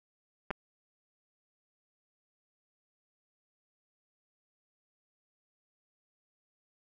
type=clicks; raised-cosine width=0.5 ms; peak=-19 dBFS; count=2; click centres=0.506 / 0.511 s; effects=none